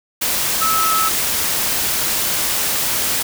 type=tone in noise; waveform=sine; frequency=1300 Hz; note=E6; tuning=24 cents flat; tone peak=-16 dBFS; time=0.61-1.09 s; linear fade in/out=10 ms; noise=white; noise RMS=-19 dBFS; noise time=0.21-3.23 s; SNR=0 dB; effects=none